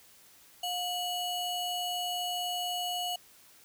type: ring-modulated tone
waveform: square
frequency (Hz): 1826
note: A#6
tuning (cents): -36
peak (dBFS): -29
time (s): 0.63-3.16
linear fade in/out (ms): 5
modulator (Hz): 1110
effects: white hiss -58 dBFS RMS until 3.64 s